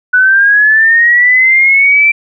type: linear sweep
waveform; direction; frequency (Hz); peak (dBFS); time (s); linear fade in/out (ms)
sine; up; 1480 to 2349; -4; 0.13-2.12; 10
effects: none